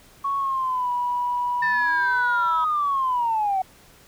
sine tone with pitch glide, 1108.7 to 976.4 Hz, C#6 to B5, 0 to -20 cents, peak -21 dBFS, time 0.24-2.65 s, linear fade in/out 10 ms, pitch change -220 cents, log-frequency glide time 0.38-0.91 s
sine linear sweep, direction down, 1800 to 742 Hz, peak -19 dBFS, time 1.62-3.62 s, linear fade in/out 5 ms
effects tanh soft clip ceiling -14 dBFS + pink hiss -52 dBFS RMS until 4.07 s

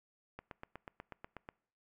click train, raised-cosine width 0.5 ms, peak -30 dBFS, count 10, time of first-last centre 0.39-1.489 s, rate 8.19 Hz, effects noise-tail reverb RT60 0.6 s tail -24 dB re dry

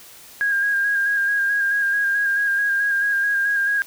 sine tone with vibrato, 1625 Hz, G#6, 38 cents flat, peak -17 dBFS, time 0.41-3.82 s, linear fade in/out 0 ms, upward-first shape square, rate 4.6 Hz, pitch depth 24 cents each way, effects white hiss -44 dBFS RMS until 3.86 s

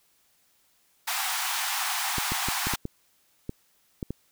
pink high-pass noise, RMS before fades -29 dBFS, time 1.07-2.76 s, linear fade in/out 10 ms, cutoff 720 Hz, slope 96 dB/octave
clicks, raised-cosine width 3 ms, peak -18 dBFS, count 9, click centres 2.183 / 2.32 / 2.486 / 2.67 / 2.737 / 2.854 / 3.494 / 4.028 / 4.106 s
effects white hiss -66 dBFS RMS until 4.31 s

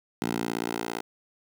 10% pulse tone with high-pass filter sweep, 57.5 Hz, A#1, 23 cents flat, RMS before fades -31 dBFS, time 0.22-1.01 s, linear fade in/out 0 ms, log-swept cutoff 210 to 460 Hz, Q 1.1, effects none

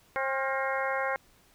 harmonic tone with a mistuned harmonic, 267.5 Hz, C4, 38 cents sharp, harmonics 2 / 3 / 4 / 5 / 6 / 7 / 8, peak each -32 / -34 / -35 / -36 / -37 / -37 / -38 dBFS, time 0.16-1.16 s, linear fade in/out 0 ms, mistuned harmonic 5, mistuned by +69 cents, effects pink hiss -62 dBFS RMS until 1.54 s

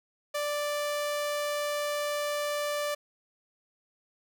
sawtooth tone, 587.3 Hz, D5, in tune, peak -25 dBFS, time 0.34-2.95 s, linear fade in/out 10 ms, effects 11-bit

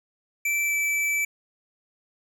square tone with pitch glide, 2330 to 2315 Hz, D7 to D7, -14 to -25 cents, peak -23 dBFS, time 0.45-1.25 s, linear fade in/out 5 ms, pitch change -11 cents, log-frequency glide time 0.64-0.74 s, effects none

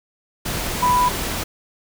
sine tone in noise, 990 Hz, B5, 4 cents sharp, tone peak -14 dBFS, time 0.82-1.09 s, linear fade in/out 10 ms, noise pink, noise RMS -25 dBFS, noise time 0.45-1.44 s, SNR +8 dB, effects none

